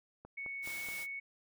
click train, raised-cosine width 1 ms, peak -36 dBFS, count 4, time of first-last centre 0.25-0.887 s, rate 4.71 Hz
sine tone, 2217 Hz, C#7, in tune, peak -39 dBFS, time 0.37-1.2 s, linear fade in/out 10 ms
white noise, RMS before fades -47 dBFS, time 0.62-1.07 s, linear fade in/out 50 ms
effects none

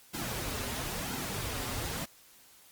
pink noise with flanger, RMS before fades -36 dBFS, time 0.13-2.06 s, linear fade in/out 20 ms, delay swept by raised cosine 1.7 to 6.3 ms, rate 0.99 Hz, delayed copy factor -0.65, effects white hiss -58 dBFS RMS until 2.71 s + Opus 48 kbps

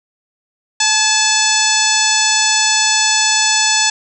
harmonic tone with a mistuned harmonic, 871 Hz, A5, 18 cents flat, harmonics 1 / 2 / 3 / 4 / 5 / 6 / 7 / 8 / 9, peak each -20 / -20 / -20 / -20 / -20 / -20 / -20 / -20 / -20 dBFS, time 0.8-3.9 s, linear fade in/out 5 ms, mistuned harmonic 2, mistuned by -38 cents, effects none

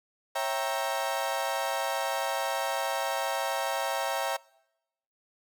35% pulse chord, C# diminished seventh, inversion none, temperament equal with one note detuned, 547 / 659.3 / 784 / 932.3 Hz, C#5 / E5 / G5 / Bb5, -23 / 0 / 0 / 0 cents, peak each -32 dBFS, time 0.35-4.37 s, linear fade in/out 10 ms, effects noise-tail reverb RT60 0.9 s tail -24 dB re dry

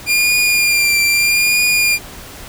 sawtooth tone with vibrato, 2400 Hz, D7, 37 cents sharp, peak -8 dBFS, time 0.06-1.99 s, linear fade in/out 50 ms, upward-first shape triangle, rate 0.79 Hz, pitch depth 34 cents each way, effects pink hiss -34 dBFS RMS until 2.48 s

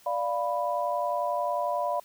sine chord, B diminished, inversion first, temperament equal, 587.3 / 698.5 / 987.8 Hz, D5 / F5 / B5, 0 / 0 / 0 cents, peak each -30 dBFS, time 0.06-2 s, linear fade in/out 5 ms, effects white hiss -57 dBFS RMS until 2.04 s

